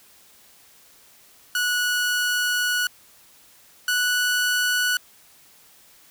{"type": "tone pair in turn", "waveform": "sawtooth", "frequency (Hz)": [1468, 1476.5], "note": ["F#6", "F#6"], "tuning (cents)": [-14, -4], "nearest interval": "unison", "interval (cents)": 10, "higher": "second", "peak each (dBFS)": [-17, -16], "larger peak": "second", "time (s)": [[1.55, 2.87], [3.88, 4.97]], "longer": "first", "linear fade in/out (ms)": 2, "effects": ["white hiss -53 dBFS RMS until 6.1 s"]}